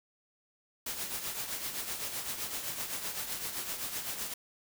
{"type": "noise with tremolo", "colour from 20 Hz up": "white", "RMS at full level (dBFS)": -35, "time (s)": [0.86, 4.34], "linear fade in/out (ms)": 5, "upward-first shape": "triangle", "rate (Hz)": 7.8, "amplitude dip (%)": 60, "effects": []}